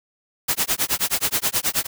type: noise with tremolo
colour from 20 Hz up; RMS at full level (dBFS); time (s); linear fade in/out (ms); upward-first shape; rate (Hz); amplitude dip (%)
white; -19; 0.48-1.87; 10; sine; 9.4; 100
effects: none